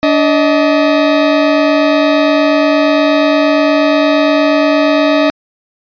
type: tone pair together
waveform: 40% pulse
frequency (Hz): 290 / 628.5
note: D4 / D#5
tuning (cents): -22 / +17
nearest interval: octave + minor second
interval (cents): 1339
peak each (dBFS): -10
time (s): 0.03-5.3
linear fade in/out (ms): 0
effects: resampled to 11025 Hz